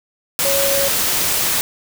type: tone in noise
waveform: sine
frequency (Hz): 554.4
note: C#5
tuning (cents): 0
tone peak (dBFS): -18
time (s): 0.45-0.88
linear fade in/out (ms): 0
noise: white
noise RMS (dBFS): -18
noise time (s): 0.39-1.61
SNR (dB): -3
effects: none